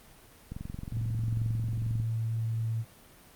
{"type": "click train", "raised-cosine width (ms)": 5, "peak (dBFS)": -25, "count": 34, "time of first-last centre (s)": [0.52, 2], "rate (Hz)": 22.3}
{"type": "tone", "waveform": "sine", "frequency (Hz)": 113, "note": "A2", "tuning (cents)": 47, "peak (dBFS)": -28, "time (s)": [0.91, 2.85], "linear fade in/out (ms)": 50}
{"effects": ["pink hiss -55 dBFS RMS until 3.35 s", "Opus 32 kbps"]}